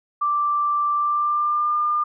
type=tone with pitch glide; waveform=sine; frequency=1174.7 to 1203.5 Hz; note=D6 to D6; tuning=0 to +42 cents; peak=-18 dBFS; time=0.21-2.04 s; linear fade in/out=10 ms; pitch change=+42 cents; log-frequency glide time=0.95-1.74 s; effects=none